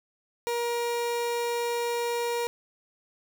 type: tone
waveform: 30% pulse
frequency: 474 Hz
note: A#4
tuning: 29 cents sharp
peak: -24 dBFS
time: 0.47-2.47 s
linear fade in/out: 0 ms
effects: none